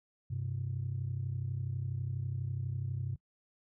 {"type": "tone pair together", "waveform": "sine", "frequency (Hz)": [98, 130.14], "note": ["G2", "C3"], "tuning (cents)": [0, -9], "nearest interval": "perfect fourth", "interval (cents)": 491, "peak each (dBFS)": [-36, -35], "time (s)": [0.3, 3.16], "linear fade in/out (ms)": 10, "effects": ["noise-tail reverb RT60 0.1 s tail -22 dB re dry", "tanh soft clip ceiling -27 dBFS"]}